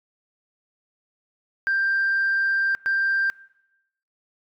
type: tone bursts at uneven times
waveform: sine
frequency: 1581 Hz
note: G6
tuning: 14 cents sharp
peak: -18 dBFS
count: 2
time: 1.67-2.75 / 2.86-3.3 s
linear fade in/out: 0 ms
effects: noise-tail reverb RT60 0.9 s tail -22 dB re dry + tanh soft clip ceiling -16 dBFS